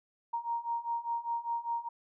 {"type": "beating tone pair", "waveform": "sine", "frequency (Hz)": [932, 937], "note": ["A#5", "A#5"], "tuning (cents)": [-1, 9], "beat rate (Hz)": 5, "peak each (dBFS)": [-36, -34], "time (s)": [0.33, 1.89], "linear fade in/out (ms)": 10, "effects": []}